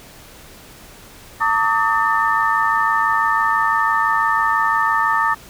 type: tone cluster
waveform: sine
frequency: 902 / 1155 / 1261 / 1794 Hz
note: A5 / D6 / D#6 / A6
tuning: +43 / -29 / +23 / +33 cents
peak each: -20 dBFS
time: 1.4-5.35 s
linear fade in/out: 20 ms
effects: pink hiss -42 dBFS RMS until 5.49 s